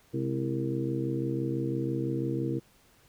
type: harmonic tone with a mistuned harmonic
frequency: 66 Hz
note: C2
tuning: 16 cents sharp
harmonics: 2 / 3 / 4 / 5 / 6 / 7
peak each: -32 / -39 / -36 / -32 / -42 / -37 dBFS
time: 0.13-2.6 s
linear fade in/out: 20 ms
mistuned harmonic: 3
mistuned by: +94 cents
effects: pink hiss -62 dBFS RMS until 3.08 s